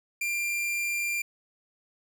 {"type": "tone", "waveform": "45% pulse", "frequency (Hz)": 2382, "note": "D7", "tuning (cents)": 24, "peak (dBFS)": -27, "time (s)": [0.21, 1.22], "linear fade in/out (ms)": 5, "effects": []}